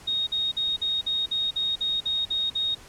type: tone bursts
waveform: sine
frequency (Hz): 3731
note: A#7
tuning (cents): +1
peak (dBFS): -23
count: 11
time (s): 0.07-2.75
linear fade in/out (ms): 10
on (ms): 200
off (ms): 48
effects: pink hiss -48 dBFS RMS until 2.88 s + low-pass 10000 Hz 12 dB/octave